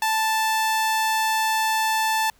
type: tone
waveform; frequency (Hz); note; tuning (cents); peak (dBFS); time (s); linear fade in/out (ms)
sawtooth; 880; A5; 0; -16; 0.02-2.3; 2
effects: pink hiss -59 dBFS RMS until 2.39 s